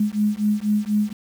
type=beating tone pair; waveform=sine; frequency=207.7 / 211.8 Hz; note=G#3 / G#3; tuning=0 / +34 cents; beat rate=4.1 Hz; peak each=-21 dBFS; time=0-1.13 s; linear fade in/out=5 ms; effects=7-bit